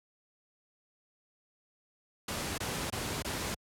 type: noise bursts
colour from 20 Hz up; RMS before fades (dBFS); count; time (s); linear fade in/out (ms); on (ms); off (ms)
pink; -35; 4; 2.28-3.546; 5; 300; 22
effects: high-pass 60 Hz 12 dB/octave + low-pass 12000 Hz 12 dB/octave